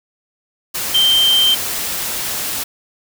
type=tone in noise; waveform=sine; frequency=3136 Hz; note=G7; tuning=in tune; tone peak=-10 dBFS; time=0.94-1.55 s; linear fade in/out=10 ms; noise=white; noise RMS=-22 dBFS; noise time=0.74-2.64 s; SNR=+9 dB; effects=none